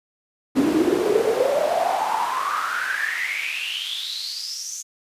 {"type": "noise with high-pass filter sweep", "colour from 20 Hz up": "brown", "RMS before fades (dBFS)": -23, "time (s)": [0.55, 4.83], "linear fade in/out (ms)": 20, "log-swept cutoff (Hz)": [270, 6600], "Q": 9.9, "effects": ["resampled to 32000 Hz"]}